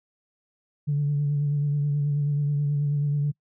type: tone with vibrato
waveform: sine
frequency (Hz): 145.1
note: D3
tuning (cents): -21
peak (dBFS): -20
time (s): 0.87-3.32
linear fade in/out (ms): 20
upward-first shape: triangle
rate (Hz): 9.3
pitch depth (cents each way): 36
effects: noise-tail reverb RT60 0.1 s tail -26 dB re dry + tanh soft clip ceiling -17 dBFS